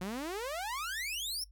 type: exponential sweep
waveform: sawtooth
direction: up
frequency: 174.61 to 5570 Hz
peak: -32 dBFS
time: 0.01-1.44 s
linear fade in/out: 5 ms
effects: noise-tail reverb RT60 0.1 s tail -18 dB re dry + added 50 Hz sine -54 dBFS peak until 1.51 s